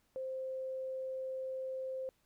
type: tone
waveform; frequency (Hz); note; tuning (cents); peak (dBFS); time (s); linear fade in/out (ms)
sine; 523.3; C5; 0; -37; 0.16-2.09; 0
effects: pink hiss -75 dBFS RMS until 2.25 s